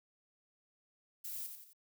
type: noise with echo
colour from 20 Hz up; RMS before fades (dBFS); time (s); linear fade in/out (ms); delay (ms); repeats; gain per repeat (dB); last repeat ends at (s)
violet; -43; 1.24-1.47; 10; 88; 3; -6; 1.734
effects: none